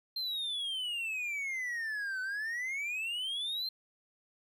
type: exponential two-way sweep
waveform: triangle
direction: down then up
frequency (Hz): 4186 to 1500 to 4186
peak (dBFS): -32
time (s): 0.16-3.69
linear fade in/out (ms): 5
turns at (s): 2.21
effects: none